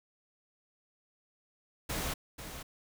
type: noise with echo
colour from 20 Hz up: pink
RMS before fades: -35 dBFS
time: 1.89-2.14 s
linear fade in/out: 10 ms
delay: 490 ms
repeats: 1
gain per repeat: -9 dB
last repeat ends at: 2.63 s
effects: none